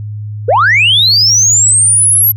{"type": "linear sweep", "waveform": "sine", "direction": "up", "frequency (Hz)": [421.3, 11830], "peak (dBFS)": -4, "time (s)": [0.48, 2.32], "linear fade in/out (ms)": 10, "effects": ["tanh soft clip ceiling -2 dBFS", "added 105 Hz sine -19 dBFS peak until 2.36 s"]}